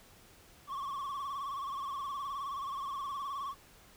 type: tone with vibrato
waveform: triangle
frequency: 1108.7 Hz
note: C#6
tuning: in tune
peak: -34 dBFS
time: 0.67-3.55 s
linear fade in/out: 50 ms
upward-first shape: sine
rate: 19 Hz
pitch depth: 80 cents each way
effects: pink hiss -59 dBFS RMS until 3.96 s